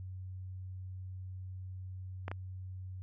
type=clicks; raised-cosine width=0.5 ms; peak=-24 dBFS; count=2; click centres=2.281 / 2.315 s; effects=added 93 Hz sine -41 dBFS peak until 3.02 s